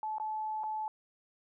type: tone with dropouts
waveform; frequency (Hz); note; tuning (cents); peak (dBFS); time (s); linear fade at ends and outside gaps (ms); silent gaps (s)
sine; 865; A5; -30; -33; 0.03-0.88; 1; 0.183-0.199 / 0.635-0.639
effects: none